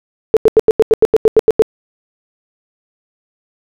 sine tone bursts, 440 Hz, A4, in tune, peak -3 dBFS, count 12, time 0.34-1.621 s, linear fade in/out 0 ms, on 27 ms, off 87 ms, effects none

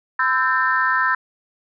sine tone cluster, 1015 / 1321 / 1571 / 1800 Hz, B5 / E6 / G6 / A6, +47 / +3 / +3 / +39 cents, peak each -21 dBFS, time 0.19-1.15 s, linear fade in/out 5 ms, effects tanh soft clip ceiling -6 dBFS

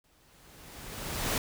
pink noise with exponential growth, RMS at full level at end -28 dBFS, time 0.04-1.38 s, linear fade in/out 2 ms, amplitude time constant 290 ms, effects none

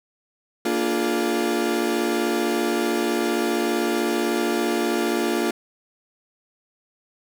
35% pulse chord, Bb dominant seventh, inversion none, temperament equal with one note detuned, 233.1 / 293.7 / 349.2 / 422.8 Hz, Bb3 / D4 / F4 / Ab4, 0 / 0 / 0 / +31 cents, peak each -25 / -26 / -22 / -27 dBFS, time 0.65-5.51 s, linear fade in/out 5 ms, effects none

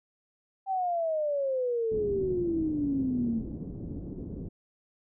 sine exponential sweep, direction down, 784 to 220 Hz, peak -26 dBFS, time 0.66-3.43 s, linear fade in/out 50 ms
white low-pass noise, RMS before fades -38 dBFS, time 1.91-4.49 s, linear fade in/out 10 ms, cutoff 320 Hz, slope 24 dB/octave
effects none

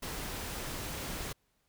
pink noise, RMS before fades -39 dBFS, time 0.02-1.33 s, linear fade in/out 10 ms, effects pink hiss -75 dBFS RMS until 1.68 s

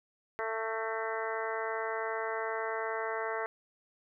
harmonic tone with a mistuned harmonic, 222.6 Hz, A3, 20 cents sharp, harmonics 2 / 3 / 4 / 5 / 6 / 7 / 8 / 9, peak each -37 / -39 / -40 / -41 / -42 / -42 / -43 / -44 dBFS, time 0.39-3.46 s, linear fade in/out 0 ms, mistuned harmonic 8, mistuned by +34 cents, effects none

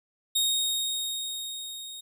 sawtooth tone with level ramp, 3729 Hz, A#7, in tune, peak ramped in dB -19 to -36 dBFS, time 0.35-2.01 s, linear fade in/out 10 ms, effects none

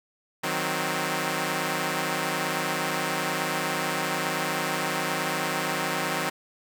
5% pulse chord, C diminished, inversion first, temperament equal, 155.56 / 185 / 261.6 Hz, Eb3 / Gb3 / C4, 0 / 0 / 0 cents, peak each -19 dBFS, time 0.43-6.3 s, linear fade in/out 10 ms, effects none

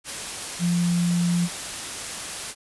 sine tone in noise, 174.2 Hz, F3, 4 cents flat, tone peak -19 dBFS, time 0.59-1.49 s, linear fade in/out 50 ms, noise white, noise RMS -32 dBFS, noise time 0.04-2.55 s, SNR +10 dB, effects resampled to 24000 Hz

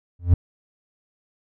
triangle tone with exponential growth, 87.31 Hz, F2, in tune, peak -6 dBFS, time 0.19-0.34 s, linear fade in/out 5 ms, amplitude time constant 31 ms, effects none

